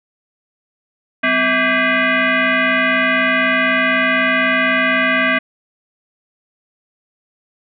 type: tone with frequency modulation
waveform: sine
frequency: 196 Hz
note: G3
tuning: in tune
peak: -12 dBFS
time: 1.23-5.39 s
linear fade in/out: 10 ms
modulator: 452 Hz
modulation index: 5.2
effects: none